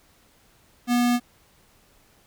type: tone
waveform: square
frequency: 242.6 Hz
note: B3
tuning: 31 cents flat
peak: -19 dBFS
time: 0.87-1.2 s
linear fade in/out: 50 ms
effects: pink hiss -59 dBFS RMS until 2.26 s